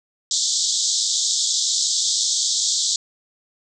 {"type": "band-pass noise", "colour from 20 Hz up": "white", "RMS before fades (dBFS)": -21, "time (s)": [0.31, 2.96], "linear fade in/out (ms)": 2, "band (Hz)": [3400, 7800], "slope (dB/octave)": 96, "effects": []}